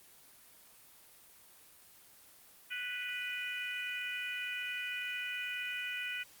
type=harmonic tone; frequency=493.9 Hz; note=B4; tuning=in tune; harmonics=3 / 4 / 5 / 6; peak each=-42 / -43 / -40 / -44 dBFS; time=2.7-6.24 s; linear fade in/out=20 ms; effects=white hiss -59 dBFS RMS until 6.4 s + Opus 24 kbps